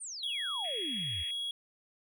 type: exponential sweep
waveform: sine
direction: down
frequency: 9430 to 71.4 Hz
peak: -39 dBFS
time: 0-1.24 s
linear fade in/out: 20 ms
type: tone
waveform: triangle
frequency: 3322 Hz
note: G#7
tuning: in tune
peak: -32 dBFS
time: 0.23-1.51 s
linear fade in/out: 2 ms
type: band-pass noise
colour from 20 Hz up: white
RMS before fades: -50 dBFS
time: 0.64-1.31 s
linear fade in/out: 2 ms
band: 1800 to 2900 Hz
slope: 96 dB/octave
effects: none